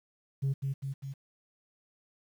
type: tone with echo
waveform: sine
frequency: 136.6 Hz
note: C#3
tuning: 25 cents flat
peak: -24 dBFS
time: 0.42-0.54 s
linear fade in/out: 20 ms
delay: 200 ms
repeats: 3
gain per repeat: -4 dB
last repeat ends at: 1.14 s
effects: tanh soft clip ceiling -25 dBFS + 10-bit